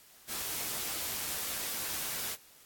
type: noise with comb filter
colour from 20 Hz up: white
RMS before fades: -36 dBFS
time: 0.27-2.37 s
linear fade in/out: 50 ms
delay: 13 ms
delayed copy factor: +0.5
effects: white hiss -58 dBFS RMS until 2.65 s + AAC 64 kbps